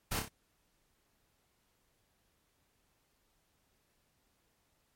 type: noise with echo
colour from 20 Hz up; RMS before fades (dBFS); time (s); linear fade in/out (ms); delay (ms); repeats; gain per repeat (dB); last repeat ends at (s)
pink; -35; 0.11-0.2; 10; 29; 3; -5; 0.287
effects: pink hiss -75 dBFS RMS until 4.95 s + MP3 64 kbps